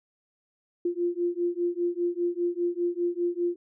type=beating tone pair; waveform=sine; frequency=346.3 / 351.3 Hz; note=F4 / F4; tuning=-15 / +10 cents; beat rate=5 Hz; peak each=-28 / -28 dBFS; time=0.85-3.56 s; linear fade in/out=5 ms; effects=none